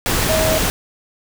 sine tone in noise, 634 Hz, D#5, 32 cents sharp, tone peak -17 dBFS, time 0.29-0.58 s, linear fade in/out 0 ms, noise pink, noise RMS -18 dBFS, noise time 0.06-0.7 s, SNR -2 dB, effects none

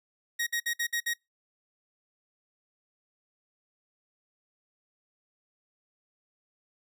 sawtooth tone bursts, 1884 Hz, A#6, 18 cents sharp, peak -24 dBFS, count 6, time 0.39-1.138 s, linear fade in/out 10 ms, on 78 ms, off 56 ms, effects noise-tail reverb RT60 0.2 s tail -26 dB re dry

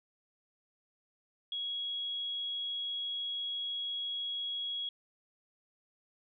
sine tone, 3322 Hz, G#7, in tune, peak -34 dBFS, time 1.52-4.89 s, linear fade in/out 2 ms, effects none

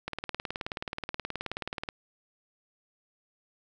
click train, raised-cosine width 0.3 ms, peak -17 dBFS, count 35, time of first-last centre 0.08-1.889 s, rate 18.8 Hz, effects none

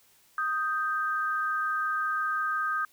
sine tone pair together, 1244.5 / 1570.1 Hz, D#6 / G6, 0 / +2 cents, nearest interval major third, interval 402 cents, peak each -28 / -30 dBFS, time 0.38-2.85 s, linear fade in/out 2 ms, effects white hiss -62 dBFS RMS until 2.92 s

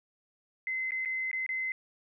sine tone with dropouts, 2055 Hz, C7, 32 cents flat, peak -30 dBFS, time 0.67-1.72 s, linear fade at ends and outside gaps 1 ms, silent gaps 0.908-0.919 / 1.05-1.057 / 1.314-1.33 / 1.464-1.491 s, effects none

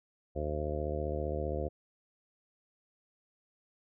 harmonic tone, 75.2 Hz, D2, 42 cents sharp, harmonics 1 / 2 / 3 / 4 / 5 / 6 / 7 / 8 / 9, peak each -36 / -42 / -46 / -44 / -40 / -42 / -38 / -47 / -42 dBFS, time 0.35-1.69 s, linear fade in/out 20 ms, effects none

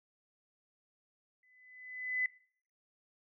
sine tone with exponential growth, 2009 Hz, B6, 29 cents sharp, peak -28 dBFS, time 1.43-2.26 s, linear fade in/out 2 ms, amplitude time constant 180 ms, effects noise-tail reverb RT60 0.5 s tail -19 dB re dry

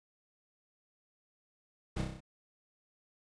brown noise with echo, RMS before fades -35 dBFS, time 1.96-2.02 s, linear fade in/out 10 ms, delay 31 ms, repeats 6, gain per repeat -3 dB, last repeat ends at 2.206 s, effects resampled to 22050 Hz

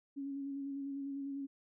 sine tone with vibrato, 277.2 Hz, C#4, in tune, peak -38 dBFS, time 0.16-1.47 s, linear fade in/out 20 ms, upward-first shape square, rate 10 Hz, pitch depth 18 cents each way, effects none

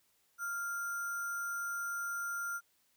sine tone with sample-and-hold, 1396.9 Hz, F6, in tune, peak -35 dBFS, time 0.38-2.61 s, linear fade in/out 50 ms, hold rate 7350 Hz, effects white hiss -73 dBFS RMS until 2.96 s

